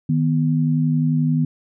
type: tone pair together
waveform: sine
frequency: 155.54 / 246.9 Hz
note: D#3 / B3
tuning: 0 / 0 cents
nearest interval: minor sixth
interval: 800 cents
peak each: -17 / -20 dBFS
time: 0.09-1.45 s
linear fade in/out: 5 ms
effects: none